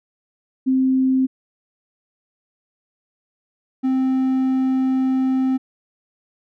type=tone pair in turn; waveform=sine / triangle; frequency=261.6 / 261.6 Hz; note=C4 / C4; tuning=0 / 0 cents; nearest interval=unison; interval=0 cents; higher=neither; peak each=-14 dBFS; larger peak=neither; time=0.66-1.27 / 3.83-5.58 s; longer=second; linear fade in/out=20 ms; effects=none